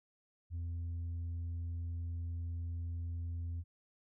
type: tone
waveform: sine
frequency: 84.8 Hz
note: E2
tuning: 50 cents sharp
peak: -34 dBFS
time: 0.5-3.64 s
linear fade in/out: 50 ms
effects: tanh soft clip ceiling -36 dBFS